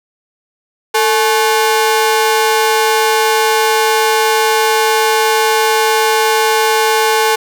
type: ring-modulated tone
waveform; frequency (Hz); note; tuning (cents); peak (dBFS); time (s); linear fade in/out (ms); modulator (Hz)
sawtooth; 651; E5; -22; -3; 0.94-7.36; 10; 205
effects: none